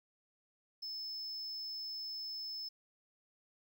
triangle tone, 5240 Hz, E8, 11 cents flat, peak -39 dBFS, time 0.82-2.69 s, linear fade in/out 10 ms, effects 12-bit

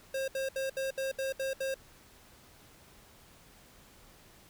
square tone bursts, 535 Hz, C5, 38 cents sharp, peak -32 dBFS, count 8, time 0.14-1.743 s, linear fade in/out 5 ms, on 140 ms, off 69 ms, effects pink hiss -58 dBFS RMS until 4.49 s

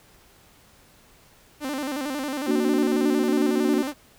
sawtooth tone with vibrato, 279 Hz, C#4, 11 cents sharp, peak -23 dBFS, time 1.6-3.94 s, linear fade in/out 50 ms, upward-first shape square, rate 11 Hz, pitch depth 110 cents each way
sine chord, Bb augmented, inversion none, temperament equal, 233.1 / 293.7 / 370 Hz, Bb3 / D4 / F#4, 0 / 0 / 0 cents, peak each -24 dBFS, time 2.47-3.83 s, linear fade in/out 20 ms
effects pink hiss -55 dBFS RMS until 4.18 s

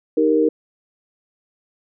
sine chord, Eb major, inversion none, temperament equal, 311.1 / 392 / 466.2 Hz, Eb4 / G4 / Bb4, 0 / 0 / 0 cents, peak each -17 / -22 / -16 dBFS, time 0.17-0.49 s, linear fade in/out 5 ms, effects none

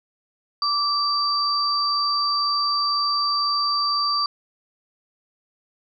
sine tone pair together, 1166 / 4664 Hz, D6 / D8, -13 / -13 cents, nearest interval 2 octaves, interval 2400 cents, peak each -22 dBFS, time 0.62-4.26 s, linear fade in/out 2 ms, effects none

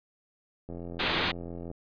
click train, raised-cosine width 2 ms, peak -27 dBFS, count 89, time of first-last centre 0.69-1.714 s, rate 85.9 Hz
white low-pass noise, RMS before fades -29 dBFS, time 0.99-1.32 s, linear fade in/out 10 ms, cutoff 4000 Hz, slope 48 dB/octave
effects resampled to 11025 Hz

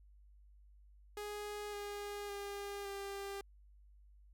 sawtooth tone with pitch steps, 415.4 / 409.2 / 403.1 / 397.1 Hz, G#4 / G#4 / G4 / G4, 0 / -26 / +48 / +22 cents, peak -38 dBFS, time 1.17-3.41 s, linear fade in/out 2 ms, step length 560 ms, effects added 50 Hz sine -59 dBFS peak until 4.33 s

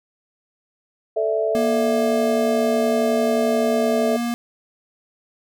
sine chord, A suspended fourth, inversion none, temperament equal, 440 / 587.3 / 659.3 Hz, A4 / D5 / E5, 0 / 0 / 0 cents, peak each -22 / -26 / -21 dBFS, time 1.16-4.17 s, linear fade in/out 10 ms
square tone, 236.8 Hz, A#3, 27 cents sharp, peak -22 dBFS, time 1.55-4.34 s, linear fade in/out 0 ms
effects none

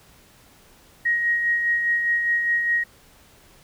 sine tone with tremolo, 1885 Hz, A#6, 19 cents sharp, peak -17 dBFS, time 1.05-2.84 s, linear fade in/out 10 ms, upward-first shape sine, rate 4.9 Hz, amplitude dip 40%, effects pink hiss -53 dBFS RMS until 3.63 s

